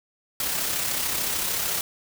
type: noise with amplitude modulation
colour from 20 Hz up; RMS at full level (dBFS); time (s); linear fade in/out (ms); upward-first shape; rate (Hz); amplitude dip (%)
white; -25; 0.4-1.81; 2; sine; 33.5; 35
effects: none

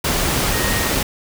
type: tone in noise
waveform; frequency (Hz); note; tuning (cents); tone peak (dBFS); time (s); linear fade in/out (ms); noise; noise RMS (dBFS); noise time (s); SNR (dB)
sine; 1866; A#6; +1; -26; 0.53-0.9; 5; pink; -19; 0.04-1.03; -10
effects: none

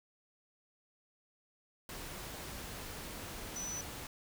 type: tone in noise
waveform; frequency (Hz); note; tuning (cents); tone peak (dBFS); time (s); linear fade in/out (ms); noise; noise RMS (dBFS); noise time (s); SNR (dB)
sine; 5970; F#8; +15; -39; 3.56-3.81; 2; pink; -45; 1.89-4.07; +3
effects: none

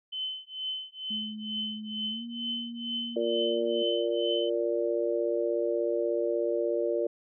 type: tone with tremolo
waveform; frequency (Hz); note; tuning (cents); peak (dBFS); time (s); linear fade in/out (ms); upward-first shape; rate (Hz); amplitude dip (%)
sine; 3050; G7; -48; -29; 0.12-4.5; 10; triangle; 2.2; 100
type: tone with pitch glide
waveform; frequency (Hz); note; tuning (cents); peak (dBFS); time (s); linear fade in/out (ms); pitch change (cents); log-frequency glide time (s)
sine; 214.6 to 235.4; A3 to A#3; -43 to +17; -36; 1.1-3.83; 10; +160; 2.09-2.23
type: harmonic tone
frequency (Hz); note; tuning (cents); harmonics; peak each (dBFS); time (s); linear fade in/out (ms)
116.54; A#2; 0; 3 / 4 / 5; -30 / -30 / -30; 3.16-7.07; 5
effects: none

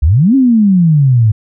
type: exponential two-way sweep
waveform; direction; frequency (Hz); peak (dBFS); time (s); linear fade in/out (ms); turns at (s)
sine; up then down; 64.8 to 277.2 to 104.1; -5; 0.02-1.32; 10; 0.35
effects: none

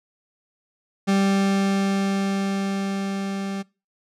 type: tone with level ramp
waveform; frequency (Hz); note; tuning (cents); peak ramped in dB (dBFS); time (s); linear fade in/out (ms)
40% pulse; 196; G3; 0; -16 to -26; 1.07-3.63; 20
effects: noise-tail reverb RT60 0.3 s tail -24 dB re dry + low-pass 8000 Hz 12 dB/octave

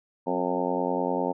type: harmonic tone with a mistuned harmonic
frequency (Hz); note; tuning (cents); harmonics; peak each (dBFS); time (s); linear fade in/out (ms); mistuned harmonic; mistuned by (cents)
90; F#2; -47; 2 / 3 / 4 / 5 / 6 / 7 / 8 / 9 / 10; -35 / -31 / -34 / -32 / -31 / -34 / -36 / -34 / -33; 0.26-1.33; 20; 3; -32
effects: none

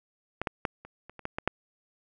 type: clicks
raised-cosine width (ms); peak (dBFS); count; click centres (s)
0.5; -15 / -13 / -12 / -30 / -30 / -29 / -17 / -16 / -9; 9; 0.416 / 0.472 / 0.652 / 0.85 / 1.096 / 1.193 / 1.254 / 1.385 / 1.476
effects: none

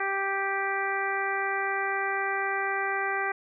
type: harmonic tone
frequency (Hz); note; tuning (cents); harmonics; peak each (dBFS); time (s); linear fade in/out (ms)
392; G4; 0; 1 / 2 / 3 / 4 / 5 / 6; -34 / -32 / -34 / -32 / -32 / -38; 0-3.32; 5
effects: none

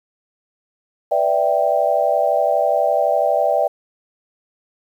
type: chord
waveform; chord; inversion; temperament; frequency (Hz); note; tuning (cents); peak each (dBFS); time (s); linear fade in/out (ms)
sine; E minor seventh; second; equal; 493.9 / 587.3 / 659.3 / 784; B4 / D5 / E5 / G5; 0 / 0 / 0 / 0; -24 / -18 / -19 / -20; 1.11-3.68; 10
effects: 8-bit

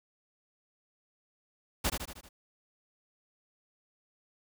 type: noise with echo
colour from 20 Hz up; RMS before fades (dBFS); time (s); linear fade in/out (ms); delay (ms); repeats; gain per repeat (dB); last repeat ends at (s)
pink; -29; 1.84-1.9; 10; 78; 5; -5; 2.29
effects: none

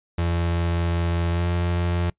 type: tone with pitch glide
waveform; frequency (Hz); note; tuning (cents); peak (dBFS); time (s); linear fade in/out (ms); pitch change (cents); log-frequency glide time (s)
35% pulse; 85.1 to 86.89; F2 to F2; -44 to -8; -19; 0.18-2.1; 5; +36; 1.32-1.45
effects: noise-tail reverb RT60 0.1 s tail -23 dB re dry + resampled to 8000 Hz

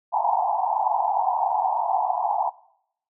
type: band-pass noise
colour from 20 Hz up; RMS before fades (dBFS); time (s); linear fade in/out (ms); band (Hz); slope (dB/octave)
pink; -23; 0.12-2.5; 20; 710 to 960; 96
effects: noise-tail reverb RT60 0.7 s tail -20 dB re dry

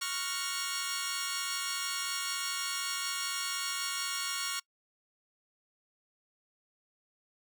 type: chord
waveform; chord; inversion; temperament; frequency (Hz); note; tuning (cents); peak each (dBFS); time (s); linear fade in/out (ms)
10% pulse; Gb major seventh; second; equal; 1108.7 / 1396.9 / 1480 / 1864.7; Db6 / F6 / Gb6 / Bb6; 0 / 0 / 0 / 0; -28 / -29 / -34 / -32; 0.01-4.6; 10
effects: noise-tail reverb RT60 0.1 s tail -25 dB re dry

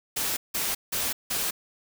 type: noise bursts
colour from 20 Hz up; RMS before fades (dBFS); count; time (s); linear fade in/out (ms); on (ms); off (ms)
white; -28; 4; 0.16-1.51; 10; 210; 170
effects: none

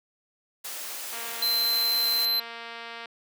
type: noise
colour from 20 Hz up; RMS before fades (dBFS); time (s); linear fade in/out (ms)
white; -36; 0.64-2.26; 10
type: click train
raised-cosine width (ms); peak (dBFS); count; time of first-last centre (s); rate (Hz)
0.3; -23; 448; 1.13-3.057; 232
type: tone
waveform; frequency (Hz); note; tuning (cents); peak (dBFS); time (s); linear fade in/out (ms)
square; 4087; C8; -41; -23; 1.42-2.4; 5
effects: high-pass 400 Hz 12 dB/octave

